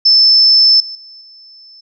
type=tone with level steps; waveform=sine; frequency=5274 Hz; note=E8; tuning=in tune; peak=-5 / -24 / -34 / -37 dBFS; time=0.05-1.81 s; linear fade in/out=10 ms; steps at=0.8 / 0.95 / 1.21 s; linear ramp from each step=2 ms; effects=none